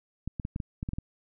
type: clicks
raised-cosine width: 5 ms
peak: -20 dBFS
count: 9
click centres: 0.276 / 0.398 / 0.451 / 0.561 / 0.602 / 0.829 / 0.889 / 0.934 / 0.985 s
effects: none